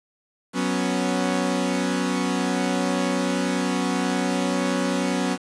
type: chord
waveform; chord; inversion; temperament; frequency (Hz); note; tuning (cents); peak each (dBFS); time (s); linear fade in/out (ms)
sawtooth; F# suspended fourth; none; equal; 185 / 246.9 / 277.2; F#3 / B3 / C#4; 0 / 0 / 0; -22; 0.53-5.38; 50
effects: resampled to 22050 Hz + 7-bit